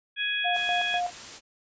harmonic tone, 833 Hz, G#5, 5 cents sharp, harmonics 2 / 3 / 4, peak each -30 / -30 / -30 dBFS, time 0.16-1.01 s, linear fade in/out 50 ms
sine tone with tremolo, 710 Hz, F5, 28 cents sharp, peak -25 dBFS, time 0.44-1.11 s, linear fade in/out 20 ms, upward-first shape square, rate 4 Hz, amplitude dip 70%
white noise, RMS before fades -41 dBFS, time 0.53-1.41 s, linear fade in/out 50 ms
effects resampled to 16000 Hz

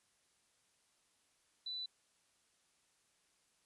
sine tone, 3983 Hz, B7, 14 cents sharp, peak -40 dBFS, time 1.66-1.86 s, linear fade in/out 5 ms, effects white hiss -75 dBFS RMS until 3.65 s + resampled to 24000 Hz

